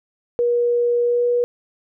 sine tone with pitch glide, 479.3 to 483.8 Hz, A#4 to B4, +48 to -36 cents, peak -15 dBFS, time 0.39-1.44 s, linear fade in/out 0 ms, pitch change +16 cents, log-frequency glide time 1.03-1.25 s, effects none

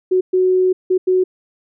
sine tone bursts at uneven times, 370 Hz, F#4, in tune, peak -11 dBFS, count 4, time 0.11-0.21 / 0.33-0.73 / 0.9-0.98 / 1.07-1.24 s, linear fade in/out 10 ms, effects none

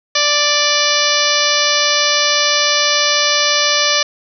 harmonic tone, 587.3 Hz, D5, in tune, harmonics 1 / 2 / 3 / 4 / 5 / 6 / 7 / 8 / 9 / 10, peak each -21 / -21 / -21 / -21 / -21 / -21 / -21 / -21 / -21 / -21 dBFS, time 0.15-4.03 s, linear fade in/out 5 ms, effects none

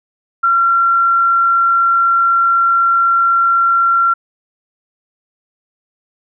sine tone, 1368 Hz, F6, 36 cents flat, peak -9 dBFS, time 0.43-4.14 s, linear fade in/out 10 ms, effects none

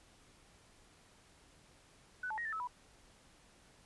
sine tone with pitch steps, 1494 / 869 / 1880 / 1772 / 1300 / 983 Hz, F#6 / A5 / A#6 / A6 / E6 / B5, +16 / -22 / +14 / +12 / -24 / -8 cents, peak -37 dBFS, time 2.23-2.674 s, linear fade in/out 5 ms, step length 74 ms, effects pink hiss -64 dBFS RMS until 3.85 s + resampled to 24000 Hz

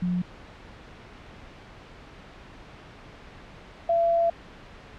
sine tone pair in turn, 178.7 / 676 Hz, F3 / E5, +40 / +43 cents, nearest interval octave + major seventh, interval 2303 cents, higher second, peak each -23 / -19 dBFS, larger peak second, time 0.02-0.22 / 3.89-4.3 s, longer second, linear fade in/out 5 ms, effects pink hiss -46 dBFS RMS until 4.98 s + low-pass 3000 Hz 12 dB/octave

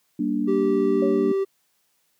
sine chord, G minor, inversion none, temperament just, 196 / 235.2 / 294 Hz, G3 / Bb3 / D4, 0 / +16 / +2 cents, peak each -28 / -25 / -24 dBFS, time 0.19-1.32 s, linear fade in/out 5 ms
triangle tone, 389.1 Hz, G4, 13 cents flat, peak -18 dBFS, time 0.47-1.45 s, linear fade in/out 20 ms
sine tone with exponential decay, 554.4 Hz, C#5, in tune, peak -23 dBFS, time 1.02-1.44 s, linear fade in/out 5 ms, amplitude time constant 91 ms
effects white hiss -68 dBFS RMS until 2.19 s + high-pass 100 Hz 12 dB/octave

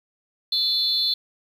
sine tone cluster, 3507 / 4061 / 4303 Hz, A7 / B7 / C8, -6 / +48 / +48 cents, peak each -23 dBFS, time 0.52-1.14 s, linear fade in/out 5 ms, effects tanh soft clip ceiling -13 dBFS + 8-bit

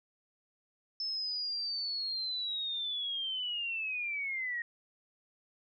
sine linear sweep, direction down, 5274 to 1864.7 Hz, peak -33 dBFS, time 1-4.62 s, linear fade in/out 2 ms, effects none

